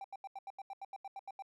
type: tone bursts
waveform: triangle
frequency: 784 Hz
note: G5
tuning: in tune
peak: -40 dBFS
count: 13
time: 0.01-1.423 s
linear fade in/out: 2 ms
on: 33 ms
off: 82 ms
effects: none